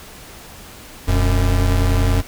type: tone pair together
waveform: square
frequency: 40.62 / 91.2 Hz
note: E1 / F#2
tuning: -25 / -24 cents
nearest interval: octave + major second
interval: 1401 cents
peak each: -17 dBFS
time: 1.07-2.22 s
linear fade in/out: 20 ms
effects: pink hiss -39 dBFS RMS until 2.27 s